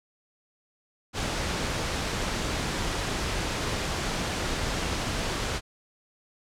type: noise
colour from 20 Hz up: pink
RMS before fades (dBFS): -29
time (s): 1.13-5.61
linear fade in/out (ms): 50
effects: low-pass 7000 Hz 12 dB/octave